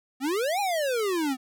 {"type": "exponential two-way sweep", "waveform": "square", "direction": "up then down", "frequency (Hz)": [249.6, 835, 249.6], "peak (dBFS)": -25, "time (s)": [0.2, 1.37], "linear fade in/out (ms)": 50, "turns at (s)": 0.6, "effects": []}